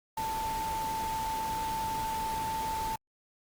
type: tone in noise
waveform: sine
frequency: 886 Hz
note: A5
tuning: 12 cents sharp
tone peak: -31 dBFS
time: 0.17-2.96 s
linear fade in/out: 5 ms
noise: pink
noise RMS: -40 dBFS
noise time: 0.17-2.96 s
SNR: +6 dB
effects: Opus 48 kbps